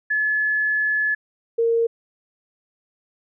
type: tone pair in turn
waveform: sine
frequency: 1715 / 461.3 Hz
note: A6 / A#4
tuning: -45 / -18 cents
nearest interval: octave + major seventh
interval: 2273 cents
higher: first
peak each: -18 / -16 dBFS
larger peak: second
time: 0.1-1.15 / 1.58-1.87 s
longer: first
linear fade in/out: 10 ms
effects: none